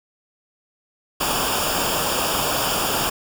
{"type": "noise with comb filter", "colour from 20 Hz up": "pink", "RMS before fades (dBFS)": -22, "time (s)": [1.2, 3.1], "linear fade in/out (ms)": 10, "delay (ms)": 0.49, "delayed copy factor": -0.75, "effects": []}